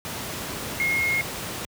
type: tone in noise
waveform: sine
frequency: 2151 Hz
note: C7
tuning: 47 cents sharp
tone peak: -21 dBFS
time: 0.8-1.21 s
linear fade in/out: 0 ms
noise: pink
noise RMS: -32 dBFS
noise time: 0.05-1.65 s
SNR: +8 dB
effects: high-pass 80 Hz 12 dB/octave